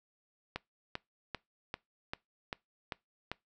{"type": "click train", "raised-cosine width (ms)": 0.3, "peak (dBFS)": -20, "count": 8, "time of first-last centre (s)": [0.56, 3.316], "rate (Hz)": 2.54, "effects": ["noise-tail reverb RT60 0.2 s tail -23 dB re dry"]}